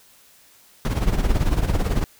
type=noise with tremolo; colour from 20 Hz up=brown; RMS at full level=-17 dBFS; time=0.85-2.04 s; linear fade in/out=0 ms; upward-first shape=sine; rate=18 Hz; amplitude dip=70%; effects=white hiss -53 dBFS RMS until 2.19 s